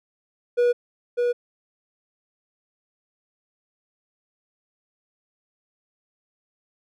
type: tone with echo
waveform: triangle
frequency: 484.3 Hz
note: B4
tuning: 34 cents flat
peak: -14 dBFS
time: 0.57-0.73 s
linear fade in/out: 20 ms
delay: 600 ms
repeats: 1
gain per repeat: -3 dB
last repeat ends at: 1.33 s
effects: none